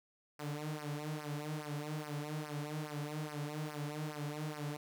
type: tone with flanger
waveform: sawtooth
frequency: 149.9 Hz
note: D3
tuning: 36 cents sharp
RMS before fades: -41 dBFS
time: 0.39-4.77 s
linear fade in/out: 5 ms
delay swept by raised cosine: 0.27 to 6.07 ms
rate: 2.4 Hz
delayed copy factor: -1
effects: none